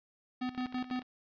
square tone with tremolo, 252.3 Hz, B3, 37 cents sharp, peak -33 dBFS, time 0.41-1.03 s, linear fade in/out 10 ms, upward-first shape square, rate 6 Hz, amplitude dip 80%
click train, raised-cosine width 0.3 ms, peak -33 dBFS, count 10, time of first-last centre 0.49-1.019 s, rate 17 Hz
effects resampled to 11025 Hz + 11-bit

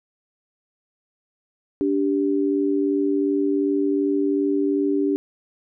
sine tone pair together, 289.5 / 392.2 Hz, D4 / G4, -25 / +1 cents, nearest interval perfect fourth, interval 526 cents, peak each -20 / -22 dBFS, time 1.81-5.16 s, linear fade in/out 0 ms, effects none

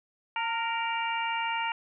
harmonic tone with a mistuned harmonic, 466.2 Hz, A#4, in tune, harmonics 2 / 3 / 4 / 5 / 6, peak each -30 / -37 / -39 / -35 / -36 dBFS, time 0.36-1.72 s, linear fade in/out 2 ms, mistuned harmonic 2, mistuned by -37 cents, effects none

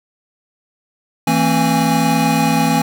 square tone cluster, 164.4 / 225.9 / 266.3 / 828 Hz, E3 / A3 / C4 / G#5, -4 / +46 / +31 / -5 cents, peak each -19 dBFS, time 1.27-2.82 s, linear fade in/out 5 ms, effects none

